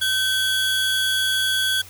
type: tone pair together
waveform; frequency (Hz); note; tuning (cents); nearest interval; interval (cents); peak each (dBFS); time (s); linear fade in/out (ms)
45% pulse; 1536 / 3350; G6 / G#7; -36 / +14; octave + minor second; 1350; -23 / -21; 0.01-1.82; 10
effects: added 91 Hz sine -46 dBFS peak until 1.89 s + white hiss -44 dBFS RMS until 1.89 s